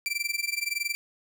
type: tone with amplitude modulation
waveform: sawtooth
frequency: 2347 Hz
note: D7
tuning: 2 cents flat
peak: -21 dBFS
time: 0.06-0.95 s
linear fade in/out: 0 ms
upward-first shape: sine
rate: 21.5 Hz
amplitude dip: 90%
effects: 10-bit